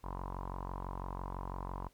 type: tone with low-pass filter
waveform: sawtooth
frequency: 46 Hz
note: F#1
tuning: 9 cents flat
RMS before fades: -41 dBFS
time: 0.03-1.89 s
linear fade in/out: 20 ms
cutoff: 1000 Hz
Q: 7.9
effects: pink hiss -69 dBFS RMS until 1.93 s + MP3 96 kbps